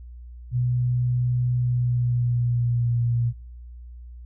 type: tone with pitch glide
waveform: sine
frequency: 123.47 to 118.85 Hz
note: B2 to A#2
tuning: 0 to +34 cents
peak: -20 dBFS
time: 0.51-3.33 s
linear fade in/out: 50 ms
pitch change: -66 cents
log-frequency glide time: 1.57-2.98 s
effects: noise-tail reverb RT60 0.5 s tail -18 dB re dry + added 60 Hz sine -38 dBFS peak until 4.25 s